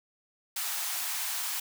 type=high-pass noise; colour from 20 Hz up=white; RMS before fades=-33 dBFS; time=0.56-1.6 s; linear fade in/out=5 ms; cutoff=700 Hz; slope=48 dB/octave; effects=none